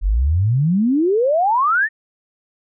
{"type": "exponential sweep", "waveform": "sine", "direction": "up", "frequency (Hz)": [42.91, 1864.7], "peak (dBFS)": -13, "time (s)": [0.01, 1.89], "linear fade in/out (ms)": 50, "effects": []}